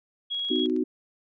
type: tone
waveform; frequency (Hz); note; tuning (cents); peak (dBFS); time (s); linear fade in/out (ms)
sine; 3314; G#7; -4; -27; 0.3-0.67; 20
type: clicks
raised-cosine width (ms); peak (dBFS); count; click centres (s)
0.2; -34; 9; 0.346 / 0.395 / 0.449 / 0.487 / 0.558 / 0.595 / 0.659 / 0.698 / 0.764
type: chord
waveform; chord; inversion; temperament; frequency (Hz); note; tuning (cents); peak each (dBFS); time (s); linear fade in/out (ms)
sine; B major; none; equal with one note detuned; 253.2 / 311.1 / 370; B3 / D#4 / F#4; +43 / 0 / 0; -27; 0.5-0.84; 10
effects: none